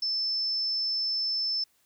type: tone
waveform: sine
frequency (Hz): 5280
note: E8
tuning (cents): +2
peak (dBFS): -26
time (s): 0.02-1.64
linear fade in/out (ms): 5
effects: white hiss -68 dBFS RMS until 1.85 s